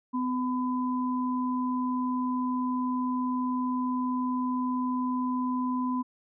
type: tone pair together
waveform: sine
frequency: 253 / 1005.6 Hz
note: B3 / B5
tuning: +42 / +31 cents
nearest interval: 2 octaves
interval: 2389 cents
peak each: -27 / -32 dBFS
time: 0.13-6.03 s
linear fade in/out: 20 ms
effects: none